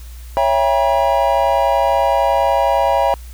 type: chord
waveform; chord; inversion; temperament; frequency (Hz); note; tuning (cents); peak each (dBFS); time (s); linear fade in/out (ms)
triangle; C# diminished seventh; none; just; 554.4 / 665.2 / 798.3 / 957.9; C#5 / E5 / G5 / Bb5; 0 / +16 / +31 / +47; -16; 0.37-3.14; 0
effects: added 60 Hz sine -31 dBFS peak until 3.33 s + white hiss -45 dBFS RMS until 3.33 s